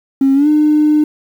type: tone with pitch glide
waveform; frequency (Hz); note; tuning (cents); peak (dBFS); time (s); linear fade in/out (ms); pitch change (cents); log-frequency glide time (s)
triangle; 270.8 to 302.2; C#4 to D4; -40 to +50; -4; 0.21-1.04; 5; +190; 0.34-0.48
effects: tanh soft clip ceiling -5 dBFS + 7-bit